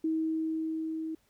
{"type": "tone with level ramp", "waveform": "sine", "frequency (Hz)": 319.3, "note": "D#4", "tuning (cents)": 45, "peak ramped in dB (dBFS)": [-26, -33], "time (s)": [0.04, 1.15], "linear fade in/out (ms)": 5, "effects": ["pink hiss -70 dBFS RMS until 1.29 s"]}